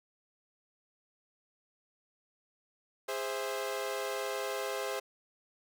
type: chord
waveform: sawtooth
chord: Ab augmented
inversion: none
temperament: equal with one note detuned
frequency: 410.1 / 523.3 / 659.3 Hz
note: Ab4 / C5 / E5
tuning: -22 / 0 / 0 cents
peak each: -34 / -33 / -37 dBFS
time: 3.08-5 s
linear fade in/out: 10 ms
effects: none